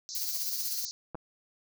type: band-pass noise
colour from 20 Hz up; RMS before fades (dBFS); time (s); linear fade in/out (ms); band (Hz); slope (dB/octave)
white; -40; 0.09-0.91; 0; 4100 to 6700; 96
type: noise with tremolo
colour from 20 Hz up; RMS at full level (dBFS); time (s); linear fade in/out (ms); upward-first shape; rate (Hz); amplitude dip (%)
violet; -32; 0.15-0.85; 0; sine; 16; 50
type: clicks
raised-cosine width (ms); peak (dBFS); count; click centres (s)
1; -25; 2; 1.147 / 1.153
effects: none